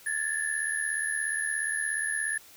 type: tone cluster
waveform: sine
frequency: 1701 / 1778 / 10340 Hz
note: G#6 / A6 / E9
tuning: +41 / +18 / -34 cents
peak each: -31 / -32 / -33 dBFS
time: 0.06-2.38 s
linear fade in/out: 5 ms
effects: white hiss -53 dBFS RMS until 2.56 s